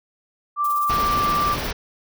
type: tone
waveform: sine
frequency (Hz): 1174.7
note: D6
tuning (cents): 0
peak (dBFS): -18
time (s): 0.56-1.57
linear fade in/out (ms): 50
type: noise with tremolo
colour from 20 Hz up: violet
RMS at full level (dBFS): -33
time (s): 0.64-1.71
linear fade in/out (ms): 5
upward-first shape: sine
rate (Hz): 17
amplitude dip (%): 65
type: low-pass noise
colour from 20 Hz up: pink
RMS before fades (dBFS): -27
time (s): 0.89-1.73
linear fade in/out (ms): 10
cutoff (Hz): 6000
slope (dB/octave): 96
effects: none